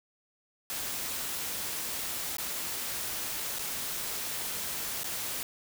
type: noise with dropouts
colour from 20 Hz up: white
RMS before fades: -35 dBFS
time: 0.7-5.43 s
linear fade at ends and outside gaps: 1 ms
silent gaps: 2.369-2.383 / 3.587-3.592 / 5.034-5.042 s
effects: none